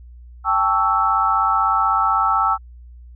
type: chord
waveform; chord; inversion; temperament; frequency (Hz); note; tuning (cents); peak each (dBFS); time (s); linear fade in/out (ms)
sine; A dominant seventh; third; equal with one note detuned; 784 / 880 / 1126.2 / 1318.5; G5 / A5 / C#6 / E6; 0 / 0 / +27 / 0; -22 / -22 / -23 / -17; 0.44-2.58; 50
effects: added 60 Hz sine -38 dBFS peak until 3.15 s